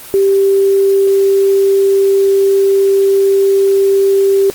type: tone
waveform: sine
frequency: 392 Hz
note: G4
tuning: in tune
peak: -7 dBFS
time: 0.14-4.5 s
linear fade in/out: 0 ms
effects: white hiss -32 dBFS RMS until 4.54 s + Opus 32 kbps